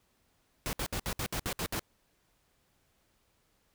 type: noise bursts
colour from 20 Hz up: pink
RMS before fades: -34 dBFS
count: 9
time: 0.66-1.794 s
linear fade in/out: 0 ms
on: 70 ms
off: 63 ms
effects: pink hiss -72 dBFS RMS until 3.74 s